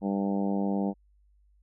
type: harmonic tone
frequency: 99.1 Hz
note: G2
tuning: 19 cents sharp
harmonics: 2 / 3 / 4 / 5 / 6 / 7 / 8 / 9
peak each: -27 / -33 / -38 / -37 / -40 / -40 / -40 / -45 dBFS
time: 0.01-0.94 s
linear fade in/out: 50 ms
effects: added 50 Hz sine -60 dBFS peak until 1.62 s

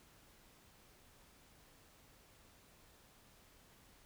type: silence
effects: pink hiss -65 dBFS RMS until 4.05 s

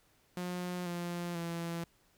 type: tone with pitch steps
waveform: sawtooth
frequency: 178.9 / 173.81 / 168.86 Hz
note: F3 / F3 / E3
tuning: +42 / -8 / +42 cents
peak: -32 dBFS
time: 0.37-1.84 s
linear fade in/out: 2 ms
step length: 490 ms
effects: pink hiss -69 dBFS RMS until 2.17 s

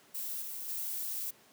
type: noise with level steps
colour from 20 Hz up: violet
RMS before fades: -38 / -41 / -37 dBFS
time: 0.14-1.31 s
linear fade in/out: 10 ms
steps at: 0.41 / 0.68 s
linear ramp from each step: 10 ms
effects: pink hiss -61 dBFS RMS until 1.52 s + high-pass 200 Hz 12 dB/octave

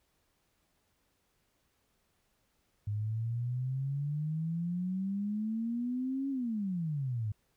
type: exponential two-way sweep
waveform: sine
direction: up then down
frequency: 102.5 to 277.2 to 102.5 Hz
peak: -31 dBFS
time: 2.87-7.32 s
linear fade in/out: 5 ms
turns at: 6.3 s
effects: pink hiss -75 dBFS RMS until 7.56 s

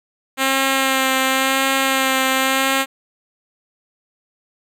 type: tone with vibrato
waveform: 5% pulse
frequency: 266.2 Hz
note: C4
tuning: 30 cents sharp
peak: -4 dBFS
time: 0.37-2.86 s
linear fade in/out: 50 ms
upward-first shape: sine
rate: 0.93 Hz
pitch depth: 19 cents each way
effects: none

